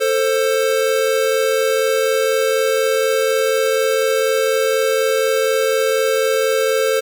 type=tone pair together; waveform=square; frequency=444.4 / 528.5 Hz; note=A4 / C5; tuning=+17 / +17 cents; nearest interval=minor third; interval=300 cents; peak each=-18 dBFS; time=0-7.01 s; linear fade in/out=20 ms; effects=none